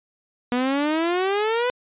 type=exponential sweep; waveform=sawtooth; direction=up; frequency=241.6 to 504 Hz; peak=-16 dBFS; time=0.52-1.7 s; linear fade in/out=0 ms; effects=resampled to 8000 Hz